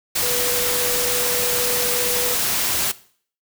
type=tone in noise; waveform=sine; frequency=490 Hz; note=B4; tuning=14 cents flat; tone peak=-26 dBFS; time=0.22-2.35 s; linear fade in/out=10 ms; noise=white; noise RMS=-21 dBFS; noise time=0.15-2.92 s; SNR=-8 dB; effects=noise-tail reverb RT60 0.5 s tail -18 dB re dry